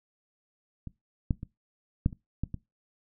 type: clicks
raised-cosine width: 5 ms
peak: -26 / -13 / -25 / -11 / -30 / -17 / -22 dBFS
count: 7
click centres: 0.873 / 1.308 / 1.431 / 2.061 / 2.128 / 2.436 / 2.543 s
effects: noise-tail reverb RT60 0.2 s tail -20 dB re dry